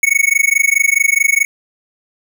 square tone with amplitude modulation, 2217 Hz, C#7, in tune, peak -7 dBFS, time 0.03-1.45 s, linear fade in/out 2 ms, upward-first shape sine, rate 24.7 Hz, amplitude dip 100%, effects none

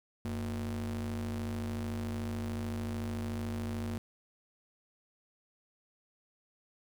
square ring-modulated tone, 68.1 Hz, C#2, 30 cents flat, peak -32 dBFS, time 0.25-3.98 s, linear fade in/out 0 ms, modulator 163 Hz, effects 10-bit

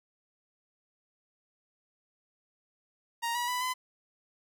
sawtooth tone with pitch steps, 934 / 967 / 992 / 1014 Hz, A#5 / B5 / B5 / B5, +3 / -37 / +7 / +45 cents, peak -26 dBFS, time 3.22-3.74 s, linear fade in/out 20 ms, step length 130 ms, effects none

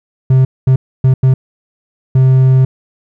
triangle tone bursts at uneven times, 130.81 Hz, C3, in tune, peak -3 dBFS, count 5, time 0.3-0.45 / 0.67-0.76 / 1.04-1.14 / 1.23-1.34 / 2.15-2.65 s, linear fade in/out 5 ms, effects none

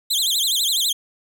sawtooth tone with vibrato, 3597 Hz, A7, 37 cents sharp, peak -15 dBFS, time 0.1-0.93 s, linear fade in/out 10 ms, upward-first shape sine, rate 12 Hz, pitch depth 240 cents each way, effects none

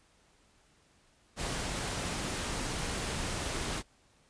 pink noise, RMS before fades -35 dBFS, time 1.36-3.83 s, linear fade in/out 50 ms, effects pink hiss -66 dBFS RMS until 4.29 s + resampled to 22050 Hz

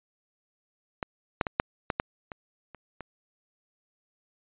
clicks, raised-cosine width 0.5 ms, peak -15 / -8 / -15 / -6 / -11 / -10 / -23 / -29 / -23 dBFS, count 9, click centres 1.028 / 1.412 / 1.468 / 1.599 / 1.902 / 1.999 / 2.318 / 2.747 / 3.007 s, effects resampled to 8000 Hz

